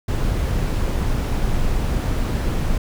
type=noise; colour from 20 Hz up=brown; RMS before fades=-20 dBFS; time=0.08-2.78 s; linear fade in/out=5 ms; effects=none